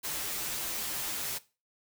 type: noise with comb filter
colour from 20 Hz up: white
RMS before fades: -35 dBFS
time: 0.03-1.39 s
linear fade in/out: 20 ms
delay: 11 ms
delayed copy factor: -0.6
effects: noise-tail reverb RT60 0.3 s tail -18 dB re dry